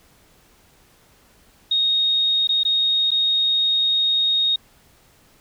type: tone with dropouts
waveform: sine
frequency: 3729 Hz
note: A#7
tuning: in tune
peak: -16 dBFS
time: 1.71-4.56 s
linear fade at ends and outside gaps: 5 ms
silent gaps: 2.473-2.49 / 2.634-2.65 / 3.107-3.115 s
effects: pink hiss -55 dBFS RMS until 5.4 s